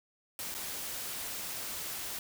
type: noise with dropouts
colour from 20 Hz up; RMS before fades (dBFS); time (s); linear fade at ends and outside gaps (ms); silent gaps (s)
white; -39; 0.39-2.19; 1; 0.542-0.549
effects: none